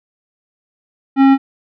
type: tone with tanh clipping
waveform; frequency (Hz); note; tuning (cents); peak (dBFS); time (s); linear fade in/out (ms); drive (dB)
sine; 271.1; C#4; -38; -8; 1.16-1.38; 50; 15
effects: none